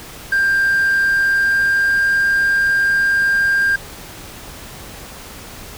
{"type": "tone with pitch glide", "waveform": "triangle", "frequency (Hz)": [1589, 1598.2], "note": ["G6", "G6"], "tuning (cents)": [23, 33], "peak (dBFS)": -10, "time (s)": [0.32, 3.76], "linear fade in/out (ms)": 5, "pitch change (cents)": 10, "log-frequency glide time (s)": [0.96, 2.02], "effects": ["tanh soft clip ceiling -7 dBFS", "pink hiss -35 dBFS RMS until 5.77 s"]}